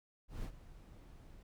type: noise with ADSR envelope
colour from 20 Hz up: brown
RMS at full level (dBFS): -40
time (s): 0.28-1.43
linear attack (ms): 150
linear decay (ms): 82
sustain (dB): -15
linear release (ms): 6
effects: none